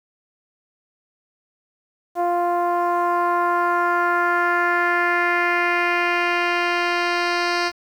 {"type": "tone with low-pass filter sweep", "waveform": "10% pulse", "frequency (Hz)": 349.2, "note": "F4", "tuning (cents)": 0, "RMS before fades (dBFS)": -20, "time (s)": [2.15, 7.72], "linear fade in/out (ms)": 50, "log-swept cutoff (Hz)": [740, 4400], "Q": 2.2, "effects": ["8-bit"]}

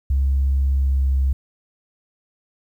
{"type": "tone with pitch glide", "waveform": "sine", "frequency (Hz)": [68, 67.1], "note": ["C#2", "C2"], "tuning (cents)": [-33, 44], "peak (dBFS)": -14, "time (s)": [0.1, 1.33], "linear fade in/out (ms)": 5, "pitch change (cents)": -23, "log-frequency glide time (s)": [0.72, 1.09], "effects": ["tanh soft clip ceiling -12 dBFS", "9-bit"]}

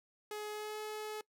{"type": "tone with pitch glide", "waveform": "sawtooth", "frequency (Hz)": [421.8, 427.7], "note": ["G#4", "A4"], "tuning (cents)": [27, -49], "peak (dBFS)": -36, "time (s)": [0.31, 1.21], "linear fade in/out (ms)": 2, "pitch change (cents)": 24, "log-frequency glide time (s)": [0.5, 0.79], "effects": ["noise-tail reverb RT60 0.1 s tail -22 dB re dry"]}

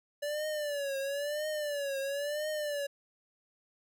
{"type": "tone with vibrato", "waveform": "square", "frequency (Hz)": 578, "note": "D5", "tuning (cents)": -28, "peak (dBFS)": -33, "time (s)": [0.22, 2.87], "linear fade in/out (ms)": 10, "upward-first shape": "triangle", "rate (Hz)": 0.99, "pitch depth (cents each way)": 120, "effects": []}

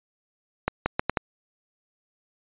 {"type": "accelerating click train", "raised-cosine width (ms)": 0.5, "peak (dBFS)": -7, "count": 5, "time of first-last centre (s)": [0.68, 1.172], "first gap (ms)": 180, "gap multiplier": 0.75, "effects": ["resampled to 8000 Hz"]}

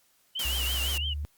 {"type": "tone with vibrato", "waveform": "sine", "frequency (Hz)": 2960, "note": "F#7", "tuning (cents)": 0, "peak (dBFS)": -30, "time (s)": [0.35, 1.14], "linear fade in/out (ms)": 10, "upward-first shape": "triangle", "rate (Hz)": 5.9, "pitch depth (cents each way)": 140}
{"type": "noise", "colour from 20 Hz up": "white", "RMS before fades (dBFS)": -34, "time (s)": [0.39, 0.98], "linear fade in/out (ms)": 5}
{"type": "tone with pitch glide", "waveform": "sine", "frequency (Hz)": [65.41, 73.42], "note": ["C2", "D2"], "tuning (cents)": [0, 0], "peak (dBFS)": -30, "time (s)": [0.45, 1.25], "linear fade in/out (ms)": 0, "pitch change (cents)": 200, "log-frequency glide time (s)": [0.73, 1.02]}
{"effects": ["white hiss -66 dBFS RMS until 1.37 s", "Opus 48 kbps"]}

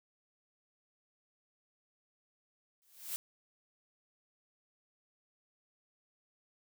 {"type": "noise with exponential growth", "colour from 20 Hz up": "blue", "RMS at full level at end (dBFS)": -35, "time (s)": [2.82, 3.16], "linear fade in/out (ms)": 0, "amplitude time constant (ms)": 73, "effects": []}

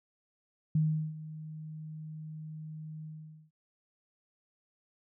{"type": "tone with ADSR envelope", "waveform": "sine", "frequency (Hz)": 155.7, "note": "D#3", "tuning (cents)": 2, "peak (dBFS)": -23, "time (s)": [0.75, 3.51], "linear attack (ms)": 4, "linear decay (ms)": 380, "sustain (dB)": -17, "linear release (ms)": 470, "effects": []}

